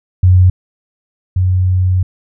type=tone pair in turn; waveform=sine; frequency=91.5 / 92.08 Hz; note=F#2 / F#2; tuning=-19 / -8 cents; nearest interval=unison; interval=11 cents; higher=second; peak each=-4 / -9 dBFS; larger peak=first; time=0.23-0.5 / 1.36-2.03 s; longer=second; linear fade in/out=5 ms; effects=none